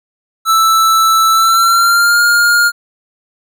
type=tone with pitch glide; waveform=square; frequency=1320 to 1414.7 Hz; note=E6 to F6; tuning=+2 to +22 cents; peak=-8 dBFS; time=0.45-2.72 s; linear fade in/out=50 ms; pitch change=+120 cents; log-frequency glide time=1.31-2.2 s; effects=none